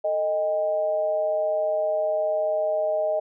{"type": "tone with amplitude modulation", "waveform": "sine", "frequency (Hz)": 622.3, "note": "D#5", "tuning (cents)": 0, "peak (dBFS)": -18, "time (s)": [0.04, 3.2], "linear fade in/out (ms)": 10, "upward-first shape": "sine", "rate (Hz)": 181, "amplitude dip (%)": 65, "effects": []}